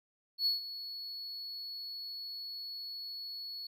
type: tone with ADSR envelope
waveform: triangle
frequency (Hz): 4387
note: C#8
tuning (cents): -19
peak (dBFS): -25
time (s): 0.38-3.67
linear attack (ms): 81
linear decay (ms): 140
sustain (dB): -14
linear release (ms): 5
effects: none